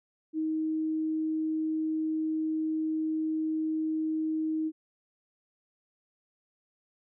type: tone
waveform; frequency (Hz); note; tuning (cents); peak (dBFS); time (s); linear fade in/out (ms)
sine; 314.9; D#4; +21; -27; 0.33-4.72; 50
effects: none